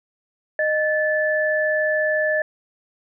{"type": "tone pair together", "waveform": "sine", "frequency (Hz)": [617, 1743.1], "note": ["D#5", "A6"], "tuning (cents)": [-15, -17], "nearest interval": "octave + tritone", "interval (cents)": 1798, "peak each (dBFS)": [-20, -21], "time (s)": [0.59, 2.42], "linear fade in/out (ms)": 2, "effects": []}